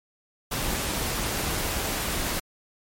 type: noise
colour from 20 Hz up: pink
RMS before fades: -28 dBFS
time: 0.51-2.4 s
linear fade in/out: 10 ms
effects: MP3 64 kbps